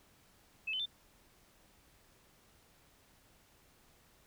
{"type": "tone with pitch steps", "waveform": "sine", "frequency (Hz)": [2604, 3043, 3557], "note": ["E7", "F#7", "A7"], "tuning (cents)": [-22, 48, 18], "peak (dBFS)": -34, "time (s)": [0.67, 0.859], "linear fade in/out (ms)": 10, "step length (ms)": 63, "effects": ["pink hiss -66 dBFS RMS until 4.26 s"]}